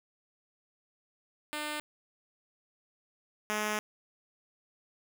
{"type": "tone pair in turn", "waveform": "5% pulse", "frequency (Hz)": [300, 212.1], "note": ["D4", "G#3"], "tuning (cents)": [37, 37], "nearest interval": "tritone", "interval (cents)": 600, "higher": "first", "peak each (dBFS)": [-23, -19], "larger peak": "second", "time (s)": [[1.53, 1.8], [3.5, 3.79]], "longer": "second", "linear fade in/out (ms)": 0, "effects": []}